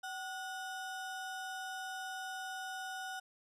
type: ring-modulated tone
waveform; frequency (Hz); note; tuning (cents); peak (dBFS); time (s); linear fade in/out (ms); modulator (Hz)
square; 1108.7; C#6; 0; -38; 0.03-3.2; 10; 348
effects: low-pass 12000 Hz 12 dB/octave